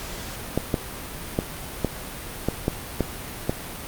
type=clicks; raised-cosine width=2 ms; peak=-7 dBFS; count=8; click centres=0.576 / 0.742 / 1.389 / 1.847 / 2.486 / 2.681 / 3.007 / 3.495 s; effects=pink hiss -35 dBFS RMS until 3.87 s + Opus 48 kbps